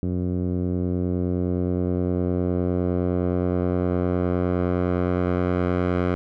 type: tone with low-pass filter sweep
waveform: 10% pulse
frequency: 89.7 Hz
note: F2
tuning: 47 cents sharp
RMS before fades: -23 dBFS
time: 0.03-6.15 s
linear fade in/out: 0 ms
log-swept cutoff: 270 to 1700 Hz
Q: 0.75
effects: none